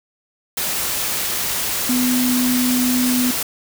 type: tone in noise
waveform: sine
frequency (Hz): 250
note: B3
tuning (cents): +21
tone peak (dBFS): -16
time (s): 1.89-3.31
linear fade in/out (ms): 5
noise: white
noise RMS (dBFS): -22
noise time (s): 0.57-3.43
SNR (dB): +3
effects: none